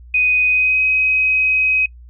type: tone with pitch glide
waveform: sine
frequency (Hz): 2497 to 2529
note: D#7 to D#7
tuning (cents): +6 to +28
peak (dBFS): -12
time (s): 0.14-1.86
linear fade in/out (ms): 5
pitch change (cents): +22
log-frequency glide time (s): 0.48-0.82
effects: noise-tail reverb RT60 0.1 s tail -25 dB re dry + added 60 Hz sine -37 dBFS peak until 2.09 s